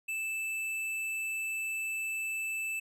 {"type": "tone with hard clipping", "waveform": "triangle", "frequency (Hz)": 2637, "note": "E7", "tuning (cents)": 0, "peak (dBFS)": -34, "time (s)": [0.08, 2.8], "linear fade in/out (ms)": 10, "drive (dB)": 14, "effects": []}